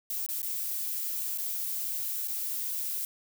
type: noise with dropouts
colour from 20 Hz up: violet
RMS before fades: -33 dBFS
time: 0.1-3.05 s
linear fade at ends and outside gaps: 1 ms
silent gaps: 0.264-0.288 / 0.418-0.429 / 1.376-1.383 / 2.275-2.281 s
effects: none